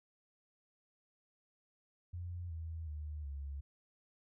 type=tone with pitch steps; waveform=sine; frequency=87.7 / 81.36 / 75.47 / 70.01 Hz; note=F2 / E2 / D2 / C#2; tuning=+8 / -22 / +48 / +18 cents; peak=-40 dBFS; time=2.13-3.61 s; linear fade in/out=10 ms; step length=370 ms; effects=none